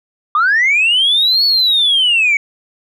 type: linear two-way sweep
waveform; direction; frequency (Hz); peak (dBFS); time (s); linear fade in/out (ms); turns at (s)
sine; up then down; 1166 to 4450 to 2217; -8; 0.35-2.37; 2; 1.45
effects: tanh soft clip ceiling -6 dBFS